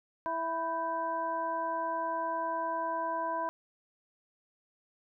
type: harmonic tone with a mistuned harmonic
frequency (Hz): 330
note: E4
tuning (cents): +2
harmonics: 1 / 2 / 3 / 5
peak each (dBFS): -43 / -36 / -32 / -43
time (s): 0.26-3.49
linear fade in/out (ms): 0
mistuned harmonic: 5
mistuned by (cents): -100
effects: none